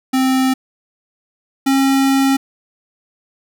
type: tone pair in turn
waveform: square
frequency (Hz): 261.6 / 270.7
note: C4 / C#4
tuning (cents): 0 / -41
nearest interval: minor second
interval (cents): 59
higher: second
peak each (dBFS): -13 / -12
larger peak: second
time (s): 0.13-0.54 / 1.66-2.37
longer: second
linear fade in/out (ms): 10
effects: none